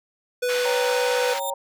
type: tone with pitch glide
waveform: square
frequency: 494.2 to 497.1 Hz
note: B4 to B4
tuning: +1 to +11 cents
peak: -22 dBFS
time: 0.42-1.34 s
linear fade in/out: 10 ms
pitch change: +10 cents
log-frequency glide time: 0.61-1.23 s
type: band-pass noise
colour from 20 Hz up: pink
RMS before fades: -31 dBFS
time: 0.48-1.4 s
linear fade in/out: 20 ms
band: 1300 to 4900 Hz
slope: 12 dB/octave
type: chord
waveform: sine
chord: G diminished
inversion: second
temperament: equal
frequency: 554.4 / 784 / 932.3 Hz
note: Db5 / G5 / Bb5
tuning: 0 / 0 / 0 cents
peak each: -29 / -33 / -29 dBFS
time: 0.65-1.54 s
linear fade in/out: 5 ms
type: tone with exponential growth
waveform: 5% pulse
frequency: 3630 Hz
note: A#7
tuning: 47 cents flat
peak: -19 dBFS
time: 1.04-1.5 s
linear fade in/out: 1 ms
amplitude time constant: 98 ms
effects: none